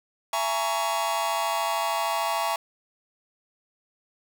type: chord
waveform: 45% pulse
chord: A# half-diminished seventh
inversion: second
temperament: just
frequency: 671.3 / 839.1 / 932.3 / 1118.8 Hz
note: E5 / G#5 / A#5 / C#6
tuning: +31 / +18 / 0 / +16 cents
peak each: -30 dBFS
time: 0.33-2.56 s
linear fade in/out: 2 ms
effects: none